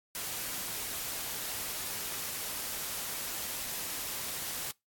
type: noise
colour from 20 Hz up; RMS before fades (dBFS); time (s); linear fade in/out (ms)
white; -37; 0.15-4.71; 0
effects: noise-tail reverb RT60 0.2 s tail -24 dB re dry + AAC 64 kbps